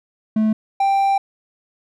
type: tone pair in turn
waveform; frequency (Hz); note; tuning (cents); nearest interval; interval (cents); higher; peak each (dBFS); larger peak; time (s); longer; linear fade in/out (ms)
triangle; 217.3 / 787.4; A3 / G5; -21 / +8; octave + minor seventh; 2229; second; -12; neither; 0.36-0.53 / 0.8-1.18; second; 5
effects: none